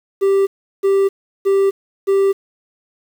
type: tone bursts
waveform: triangle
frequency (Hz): 392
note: G4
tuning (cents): 0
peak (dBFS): -9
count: 4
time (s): 0.21-2.33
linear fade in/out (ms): 20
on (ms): 260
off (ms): 360
effects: 7-bit